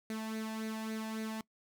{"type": "tone with flanger", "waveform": "sawtooth", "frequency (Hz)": 220, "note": "A3", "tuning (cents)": 0, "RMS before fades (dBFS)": -39, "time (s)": [0.1, 1.41], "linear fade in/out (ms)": 2, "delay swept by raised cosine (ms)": [0.47, 1.18], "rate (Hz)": 3.6, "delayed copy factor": 0.6, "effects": ["noise-tail reverb RT60 0.1 s tail -22 dB re dry"]}